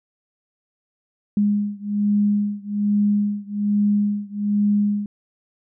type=beating tone pair; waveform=sine; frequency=205.3 / 206.5 Hz; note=G#3 / G#3; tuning=-20 / -10 cents; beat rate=1.2 Hz; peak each=-20 / -21 dBFS; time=1.37-5.06 s; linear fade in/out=2 ms; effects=none